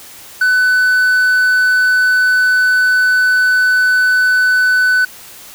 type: tone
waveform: triangle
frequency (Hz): 1500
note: F#6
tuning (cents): +23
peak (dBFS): -7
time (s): 0.41-5.05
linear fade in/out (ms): 5
effects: white hiss -36 dBFS RMS until 5.54 s